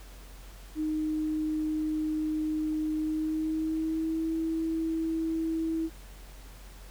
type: tone with pitch glide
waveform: sine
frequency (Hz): 309.5 to 324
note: D#4 to E4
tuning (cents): -9 to -30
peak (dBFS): -27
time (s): 0.75-5.9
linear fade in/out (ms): 50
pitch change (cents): +79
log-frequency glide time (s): 2.97-4.33
effects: added 46 Hz sine -45 dBFS peak until 6.9 s + pink hiss -53 dBFS RMS until 6.9 s

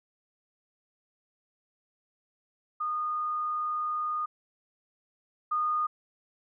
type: tone pair in turn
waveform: sine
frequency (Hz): 1227 / 1227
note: D#6 / D#6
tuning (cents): -25 / -25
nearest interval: unison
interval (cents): 0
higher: neither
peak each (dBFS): -28 / -25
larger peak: second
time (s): 2.8-4.26 / 5.51-5.87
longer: first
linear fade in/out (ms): 10
effects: none

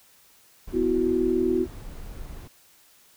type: noise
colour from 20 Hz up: brown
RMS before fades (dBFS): -38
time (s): 0.67-2.48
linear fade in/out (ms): 10
type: chord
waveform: sine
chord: B suspended fourth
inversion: none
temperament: equal with one note detuned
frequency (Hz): 249.2 / 329.6 / 370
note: B3 / E4 / F#4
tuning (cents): +16 / 0 / 0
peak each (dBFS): -27 / -25 / -23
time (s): 0.72-1.67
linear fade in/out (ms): 50
effects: white hiss -57 dBFS RMS until 3.16 s

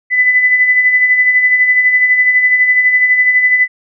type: tone with tremolo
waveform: sine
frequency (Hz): 2001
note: B6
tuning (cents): +22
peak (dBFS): -5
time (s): 0.1-3.68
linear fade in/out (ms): 50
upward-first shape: sine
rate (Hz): 12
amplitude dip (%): 50
effects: none

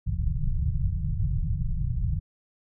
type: low-pass noise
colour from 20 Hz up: pink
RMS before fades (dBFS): -26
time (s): 0.06-2.2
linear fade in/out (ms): 20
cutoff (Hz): 170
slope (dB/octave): 96
effects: none

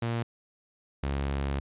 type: tone pair in turn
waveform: sawtooth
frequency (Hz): 116.54 / 69.3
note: A#2 / C#2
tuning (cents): 0 / 0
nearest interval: major sixth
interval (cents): 900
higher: first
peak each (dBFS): -24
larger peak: neither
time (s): 0.02-0.23 / 1.03-1.6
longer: second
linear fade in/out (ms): 5
effects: resampled to 8000 Hz

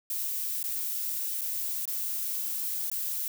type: noise with dropouts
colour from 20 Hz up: violet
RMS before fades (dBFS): -32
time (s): 0.1-3.28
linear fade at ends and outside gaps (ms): 2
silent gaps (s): 0.629-0.639 / 1.411-1.416 / 1.855-1.877 / 2.9-2.915
effects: none

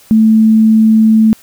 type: tone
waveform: sine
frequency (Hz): 220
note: A3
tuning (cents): 0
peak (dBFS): -4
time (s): 0.11-1.33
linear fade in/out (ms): 0
effects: white hiss -43 dBFS RMS until 1.42 s

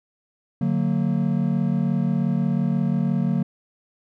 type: chord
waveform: triangle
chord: D augmented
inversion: none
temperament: just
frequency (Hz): 146.83 / 183.54 / 229.4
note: D3 / F#3 / A#3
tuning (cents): 0 / -14 / -28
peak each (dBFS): -22 / -21 / -22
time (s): 0.61-3.43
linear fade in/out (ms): 5
effects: none

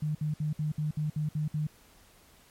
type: tone bursts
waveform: sine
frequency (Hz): 152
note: D#3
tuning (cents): -40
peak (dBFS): -27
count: 9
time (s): 0.02-1.67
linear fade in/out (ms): 5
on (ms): 130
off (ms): 60
effects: pink hiss -59 dBFS RMS until 2.5 s + MP3 64 kbps

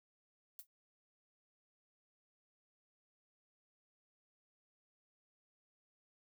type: noise with exponential decay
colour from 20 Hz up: violet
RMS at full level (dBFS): -45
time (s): 0.59-0.67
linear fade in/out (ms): 1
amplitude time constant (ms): 16
effects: none

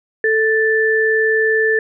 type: tone pair together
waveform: sine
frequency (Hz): 440 / 1761.2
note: A4 / A6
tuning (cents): 0 / +1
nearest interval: 2 octaves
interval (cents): 2401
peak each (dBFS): -15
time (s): 0.24-1.79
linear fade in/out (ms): 2
effects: none

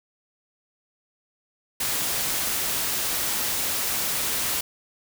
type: noise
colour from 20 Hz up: white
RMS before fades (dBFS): -26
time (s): 1.8-4.61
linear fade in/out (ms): 5
effects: none

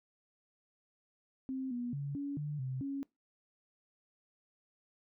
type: tone with pitch steps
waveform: sine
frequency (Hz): 263.1 / 242.6 / 141.6 / 282.9 / 147.9 / 130.3 / 276.6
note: C4 / B3 / C#3 / C#4 / D3 / C3 / C#4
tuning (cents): +10 / -31 / +37 / +35 / +13 / -7 / -4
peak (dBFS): -35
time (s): 1.49-3.03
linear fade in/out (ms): 0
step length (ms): 220
effects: noise-tail reverb RT60 0.2 s tail -22 dB re dry

